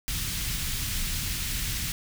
pink band-stop noise, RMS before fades -30 dBFS, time 0.08-1.92 s, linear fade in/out 0 ms, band 140 to 2400 Hz, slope 12 dB/octave, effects none

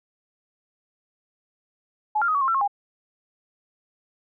sine tone with pitch steps, 851 / 1391 / 1256 / 1131 / 1067 / 1346 / 1080 / 810 Hz, G#5 / F6 / D#6 / C#6 / C6 / E6 / C#6 / G#5, +42 / -7 / +16 / +34 / +34 / +36 / -45 / -43 cents, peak -19 dBFS, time 2.15-2.678 s, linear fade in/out 10 ms, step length 66 ms, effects none

